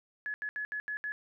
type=tone bursts at uneven times; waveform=sine; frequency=1700 Hz; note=G#6; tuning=40 cents sharp; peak=-33 dBFS; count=6; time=0.26-0.34 / 0.42-0.49 / 0.56-0.65 / 0.72-0.8 / 0.88-0.97 / 1.04-1.12 s; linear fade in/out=0 ms; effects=none